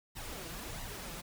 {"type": "noise with flanger", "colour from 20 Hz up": "pink", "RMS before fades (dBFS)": -43, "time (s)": [0.15, 1.22], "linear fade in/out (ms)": 20, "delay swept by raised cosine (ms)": [1, 6], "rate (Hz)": 1.5, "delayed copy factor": 0.6, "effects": []}